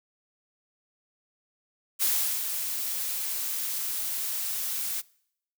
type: noise with ADSR envelope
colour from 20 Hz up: blue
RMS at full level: -24 dBFS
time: 1.99-5.02 s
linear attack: 37 ms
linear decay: 380 ms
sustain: -7 dB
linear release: 25 ms
effects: noise-tail reverb RT60 0.7 s tail -24 dB re dry